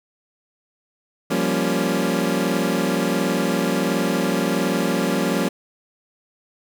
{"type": "chord", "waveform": "25% pulse", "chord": "G half-diminished seventh", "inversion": "third", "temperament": "equal with one note detuned", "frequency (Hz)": [174.61, 196, 233.1, 278.1], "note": ["F3", "G3", "Bb3", "Db4"], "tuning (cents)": [0, 0, 0, 6], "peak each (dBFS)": -21, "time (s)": [1.3, 5.49], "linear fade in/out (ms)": 10, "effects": []}